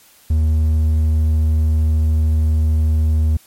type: tone with hard clipping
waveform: sine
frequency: 78.3 Hz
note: D#2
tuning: 11 cents sharp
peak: -13 dBFS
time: 0.3-3.37 s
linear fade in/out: 5 ms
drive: 3 dB
effects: white hiss -49 dBFS RMS until 3.46 s + MP3 64 kbps